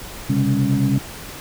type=tone cluster; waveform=sine; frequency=127.7 / 136.8 / 200.9 / 276.7 Hz; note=C3 / C#3 / G3 / C#4; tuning=-42 / -23 / +43 / -3 cents; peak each=-20 dBFS; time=0.29-0.99 s; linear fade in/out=10 ms; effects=tanh soft clip ceiling -8 dBFS + pink hiss -35 dBFS RMS until 1.4 s